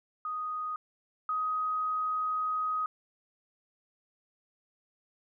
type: tone pair in turn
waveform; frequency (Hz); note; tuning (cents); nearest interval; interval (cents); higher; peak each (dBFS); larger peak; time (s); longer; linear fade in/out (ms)
sine; 1244.5 / 1256.1; D#6 / D#6; 0 / +16; unison; 16; second; -32 / -28; second; 0.25-0.76 / 1.29-2.86; second; 2
effects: none